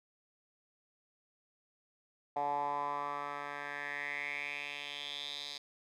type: tone with band-pass filter sweep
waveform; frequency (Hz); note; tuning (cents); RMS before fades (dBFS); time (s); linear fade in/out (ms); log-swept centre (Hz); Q
10% pulse; 144.2; D3; -31; -39; 2.36-5.58; 5; 790 to 4300; 5.3
effects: none